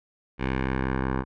10% pulse tone with low-pass filter sweep, 65.41 Hz, C2, in tune, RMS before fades -27 dBFS, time 0.38-1.25 s, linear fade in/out 50 ms, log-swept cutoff 2400 to 1300 Hz, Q 1.8, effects none

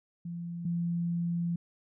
sine tone pair in turn, 171.2 / 171.2 Hz, F3 / F3, -34 / -34 cents, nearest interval unison, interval 0 cents, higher neither, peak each -35 / -28 dBFS, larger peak second, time 0.25-0.65 / 0.65-1.56 s, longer second, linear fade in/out 5 ms, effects none

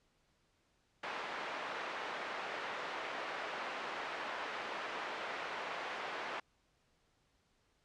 pink band-pass noise, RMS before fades -42 dBFS, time 1.03-6.4 s, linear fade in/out 5 ms, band 620 to 2300 Hz, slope 12 dB/octave, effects pink hiss -75 dBFS RMS until 7.84 s + low-pass 7000 Hz 12 dB/octave

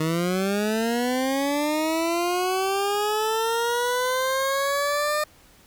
20% pulse linear sweep, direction up, 155.56 to 607 Hz, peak -17 dBFS, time 0-5.24 s, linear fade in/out 5 ms, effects pink hiss -54 dBFS RMS until 5.66 s

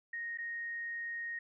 sine tone with dropouts, 1864.7 Hz, A#6, in tune, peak -37 dBFS, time 0.13-1.39 s, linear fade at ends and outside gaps 5 ms, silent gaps 0.375-0.384 s, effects none

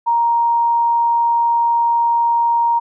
sine tone, 936 Hz, A#5, 7 cents sharp, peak -12 dBFS, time 0.06-2.8 s, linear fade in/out 20 ms, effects none

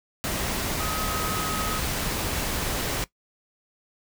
sine tone in noise, 1267 Hz, D#6, 31 cents sharp, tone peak -31 dBFS, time 0.8-1.79 s, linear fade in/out 0 ms, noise pink, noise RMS -28 dBFS, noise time 0.24-3.04 s, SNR -6 dB, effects noise-tail reverb RT60 0.1 s tail -18 dB re dry

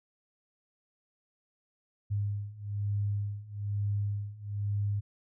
sine beating tone pair, 101.5 / 102.6 Hz, G#2 / G#2, -39 / -21 cents, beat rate 1.1 Hz, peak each -34 / -32 dBFS, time 2.1-5.01 s, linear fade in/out 20 ms, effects none

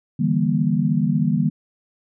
sine chord, E half-diminished seventh, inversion third, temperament just, 148.33 / 164.81 / 197.78 / 237.3 Hz, D3 / E3 / G3 / Bb3, +18 / 0 / +16 / +31 cents, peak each -22 dBFS, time 0.19-1.5 s, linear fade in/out 10 ms, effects none

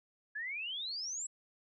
sine exponential sweep, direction up, 1661.2 to 7902 Hz, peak -37 dBFS, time 0.35-1.27 s, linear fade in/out 10 ms, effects none

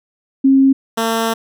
sine / 10% pulse tone pair in turn, 269.3 / 226.5 Hz, C#4 / A#3, -50 / -50 cents, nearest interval minor third, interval 300 cents, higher first, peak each -7 dBFS, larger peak neither, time 0.44-0.73 / 0.97-1.34 s, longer second, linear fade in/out 10 ms, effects none

